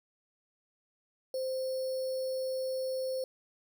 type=tone with sample-and-hold; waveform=sine; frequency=521 Hz; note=C5; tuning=7 cents flat; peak=-31 dBFS; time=1.34-3.24 s; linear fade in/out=2 ms; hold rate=4900 Hz; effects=none